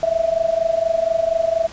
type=tone with amplitude modulation; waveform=sine; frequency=659.3 Hz; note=E5; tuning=in tune; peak=-12 dBFS; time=0.03-1.67 s; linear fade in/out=0 ms; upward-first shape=sine; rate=24.2 Hz; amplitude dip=85%; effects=pink hiss -39 dBFS RMS until 1.72 s + resampled to 16000 Hz